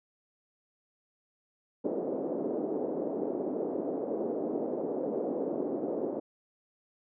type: band-pass noise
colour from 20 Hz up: pink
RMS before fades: -33 dBFS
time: 1.84-6.2 s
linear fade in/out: 10 ms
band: 280 to 550 Hz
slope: 24 dB/octave
effects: none